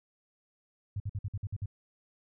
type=tone bursts; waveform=sine; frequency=100.7 Hz; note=G2; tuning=47 cents sharp; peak=-31 dBFS; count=8; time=0.96-1.659 s; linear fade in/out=5 ms; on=41 ms; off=53 ms; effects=none